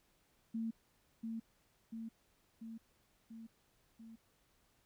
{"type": "tone with echo", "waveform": "sine", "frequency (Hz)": 225.9, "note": "A3", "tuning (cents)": 46, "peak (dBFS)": -36, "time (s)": [0.54, 0.71], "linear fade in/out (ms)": 10, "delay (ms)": 690, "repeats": 5, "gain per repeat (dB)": -3, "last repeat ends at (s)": 4.16, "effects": ["pink hiss -74 dBFS RMS until 4.85 s"]}